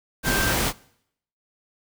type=tone in noise; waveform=sine; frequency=1568 Hz; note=G6; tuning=in tune; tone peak=-25 dBFS; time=0.23-0.55 s; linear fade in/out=50 ms; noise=pink; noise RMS=-23 dBFS; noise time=0.23-0.73 s; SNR=-5 dB; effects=noise-tail reverb RT60 0.7 s tail -22 dB re dry